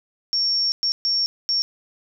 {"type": "tone bursts at uneven times", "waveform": "sine", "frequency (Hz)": 5490, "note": "F8", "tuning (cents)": -31, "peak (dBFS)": -18, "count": 4, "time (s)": [[0.33, 0.72], [0.83, 0.92], [1.05, 1.26], [1.49, 1.62]], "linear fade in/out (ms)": 0, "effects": []}